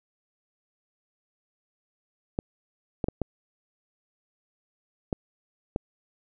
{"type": "clicks", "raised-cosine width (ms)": 2, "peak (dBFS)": -13, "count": 6, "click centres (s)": [2.389, 3.042, 3.085, 3.217, 5.128, 5.761], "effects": []}